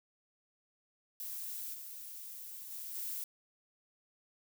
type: noise with level steps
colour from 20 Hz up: violet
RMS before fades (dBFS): -42 / -47 / -44 / -40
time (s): 1.2-3.24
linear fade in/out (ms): 2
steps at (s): 1.73 / 2.7 / 2.94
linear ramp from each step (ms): 20
effects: none